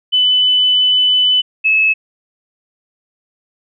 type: tone pair in turn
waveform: sine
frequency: 3002 / 2593 Hz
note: F#7 / E7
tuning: +24 / -29 cents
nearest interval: minor third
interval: 253 cents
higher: first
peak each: -9 dBFS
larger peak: neither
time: 0.12-1.42 / 1.64-1.94 s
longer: first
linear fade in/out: 20 ms
effects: none